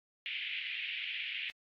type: band-pass noise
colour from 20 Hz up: pink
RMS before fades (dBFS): -39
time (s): 0.26-1.5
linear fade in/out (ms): 0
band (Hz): 2100 to 3200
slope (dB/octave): 48
effects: AAC 48 kbps